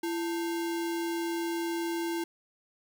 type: tone with sample-and-hold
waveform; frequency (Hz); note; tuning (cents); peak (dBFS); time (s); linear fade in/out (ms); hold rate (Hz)
sine; 336.5; E4; +36; -29; 0.03-2.24; 5; 1225
effects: none